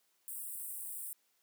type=high-pass noise; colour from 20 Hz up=pink; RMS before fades=-43 dBFS; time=0.28-1.13 s; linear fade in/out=0 ms; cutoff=8200 Hz; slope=96 dB/octave; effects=white hiss -75 dBFS RMS until 1.42 s + high-pass 200 Hz 12 dB/octave